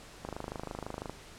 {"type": "click train", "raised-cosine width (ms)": 1, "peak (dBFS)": -23, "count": 23, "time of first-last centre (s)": [0.25, 1.096], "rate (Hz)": 26, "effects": ["pink hiss -51 dBFS RMS until 1.38 s", "low-pass 9000 Hz 12 dB/octave"]}